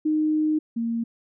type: tone pair in turn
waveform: sine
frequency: 308.3 / 231 Hz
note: D#4 / A#3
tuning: -16 / -16 cents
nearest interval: perfect fourth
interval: 500 cents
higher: first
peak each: -19 / -23 dBFS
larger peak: first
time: 0.05-0.59 / 0.76-1.04 s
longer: first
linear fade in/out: 10 ms
effects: none